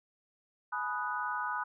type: chord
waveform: sine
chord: G# minor seventh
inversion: none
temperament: equal with one note detuned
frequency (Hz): 845.6 / 987.8 / 1244.5 / 1480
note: G#5 / B5 / D#6 / F#6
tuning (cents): +31 / 0 / 0 / 0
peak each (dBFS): -40 / -37 / -37 / -37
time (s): 0.72-1.64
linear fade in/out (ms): 10
effects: none